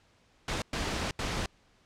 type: noise bursts at uneven times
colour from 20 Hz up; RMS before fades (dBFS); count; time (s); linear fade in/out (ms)
pink; -32; 3; 0.48-0.62 / 0.73-1.11 / 1.19-1.46; 2
effects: pink hiss -65 dBFS RMS until 1.85 s + low-pass 6000 Hz 12 dB/octave